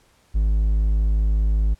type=tone; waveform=triangle; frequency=52.6 Hz; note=G#1; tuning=23 cents sharp; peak=-14 dBFS; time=0.34-1.75 s; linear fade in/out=20 ms; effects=pink hiss -59 dBFS RMS until 1.79 s + low-pass 11000 Hz 12 dB/octave